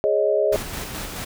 sine chord, Ab suspended fourth, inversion none, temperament just, 415.3 / 553.7 / 623 Hz, Ab4 / Db5 / Eb5, 0 / -2 / +2 cents, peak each -21 / -22 / -20 dBFS, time 0.04-0.56 s, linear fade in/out 0 ms
pink noise with tremolo, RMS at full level -30 dBFS, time 0.52-1.25 s, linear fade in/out 10 ms, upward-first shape square, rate 4.7 Hz, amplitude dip 30%
effects none

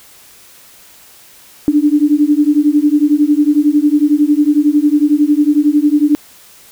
sine beating tone pair, 290.3 / 301.3 Hz, D4 / D4, -20 / +44 cents, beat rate 11 Hz, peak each -11 dBFS, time 1.68-6.15 s, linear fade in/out 0 ms, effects white hiss -42 dBFS RMS until 6.71 s

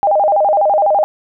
sine tone with vibrato, 704 Hz, F5, 14 cents sharp, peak -9 dBFS, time 0.03-1.04 s, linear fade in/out 0 ms, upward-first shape square, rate 12 Hz, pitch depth 230 cents each way, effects none

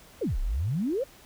sine exponential two-way sweep, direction down then up, 580 to 30.1 to 580 Hz, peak -25 dBFS, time 0.21-1.04 s, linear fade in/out 10 ms, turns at 0.39 s, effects pink hiss -53 dBFS RMS until 1.25 s

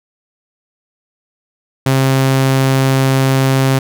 sawtooth tone, 133.6 Hz, C3, 36 cents sharp, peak -6 dBFS, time 1.86-3.79 s, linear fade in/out 5 ms, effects none

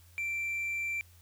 sine tone with hard clipping, 2349 Hz, D7, in tune, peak -32 dBFS, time 0.18-1.01 s, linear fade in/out 0 ms, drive 2 dB, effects added 86 Hz sine -56 dBFS peak until 1.21 s + white hiss -63 dBFS RMS until 1.21 s

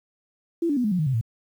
sine tone with pitch steps, 336.8 / 288.2 / 246.6 / 210.9 / 180.49 / 154.42 / 132.12 / 113.04 Hz, E4 / D4 / B3 / G#3 / F#3 / D#3 / C3 / A2, +37 / -33 / -2 / +27 / -43 / -13 / +17 / +47 cents, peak -20 dBFS, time 0.62-1.212 s, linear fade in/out 5 ms, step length 74 ms, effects 9-bit

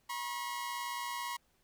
sawtooth tone pair together, 964 / 1082 Hz, B5 / C#6, -42 / -42 cents, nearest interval major second, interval 200 cents, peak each -35 / -37 dBFS, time 0.09-1.37 s, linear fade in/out 10 ms, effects pink hiss -73 dBFS RMS until 1.63 s

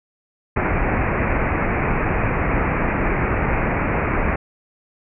pink low-pass noise, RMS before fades -20 dBFS, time 0.56-4.36 s, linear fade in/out 5 ms, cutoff 2500 Hz, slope 96 dB/octave, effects none

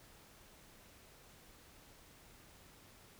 silence, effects pink hiss -61 dBFS RMS until 3.19 s

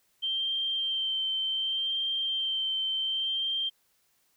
sine tone with vibrato, 3136 Hz, G7, in tune, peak -27 dBFS, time 0.22-3.7 s, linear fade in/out 20 ms, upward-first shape sine, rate 0.67 Hz, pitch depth 17 cents each way, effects white hiss -70 dBFS RMS until 4.36 s

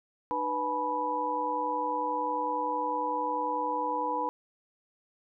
sine tone cluster, 304.1 / 493.7 / 852 / 983 Hz, D#4 / B4 / G#5 / B5, -40 / -1 / +44 / -8 cents, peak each -38 / -35 / -34 / -30 dBFS, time 0.31-4.29 s, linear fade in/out 0 ms, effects none

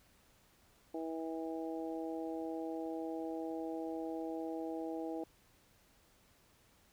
harmonic tone, 162.1 Hz, E3, 29 cents flat, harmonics 2 / 3 / 4 / 5, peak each -40 / -44 / -46 / -48 dBFS, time 0.94-5.24 s, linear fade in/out 5 ms, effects pink hiss -68 dBFS RMS until 6.92 s

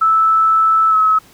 sine tone with pitch glide, 1313 to 1286.7 Hz, E6 to E6, -7 to -42 cents, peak -9 dBFS, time 0.01-1.19 s, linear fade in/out 10 ms, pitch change -35 cents, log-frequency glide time 0.9-0.95 s, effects pink hiss -46 dBFS RMS until 1.33 s + high-pass 60 Hz 12 dB/octave

